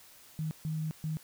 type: tone bursts at uneven times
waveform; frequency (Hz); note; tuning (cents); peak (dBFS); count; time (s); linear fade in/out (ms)
sine; 156.9; D#3; +15; -31; 3; 0.39-0.51 / 0.65-0.91 / 1.04-1.17; 0
effects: white hiss -56 dBFS RMS until 1.23 s